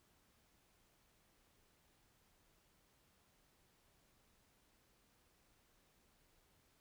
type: silence
effects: pink hiss -74 dBFS RMS until 6.8 s